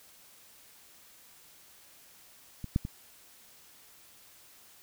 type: clicks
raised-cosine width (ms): 5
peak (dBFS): -25 / -13 / -23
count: 3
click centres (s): 2.643 / 2.761 / 2.851
effects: white hiss -57 dBFS RMS until 4.82 s